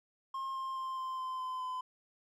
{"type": "tone with pitch steps", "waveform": "triangle", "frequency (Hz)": [1068, 1059.4, 1050.9, 1042.4, 1034, 1025.7, 1017.4], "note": ["C6", "C6", "C6", "C6", "C6", "C6", "C6"], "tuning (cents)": [35, 21, 7, -7, -21, -35, -49], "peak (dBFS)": -34, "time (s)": [0.34, 1.81], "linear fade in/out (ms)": 5, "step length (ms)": 210, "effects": []}